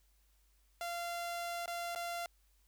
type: tone with dropouts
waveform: sawtooth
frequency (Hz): 690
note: F5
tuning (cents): -21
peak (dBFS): -34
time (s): 0.81-2.26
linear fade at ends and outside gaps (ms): 1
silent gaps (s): 1.659-1.678 / 1.95-1.959
effects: added 50 Hz sine -68 dBFS peak until 2.67 s + white hiss -75 dBFS RMS until 2.67 s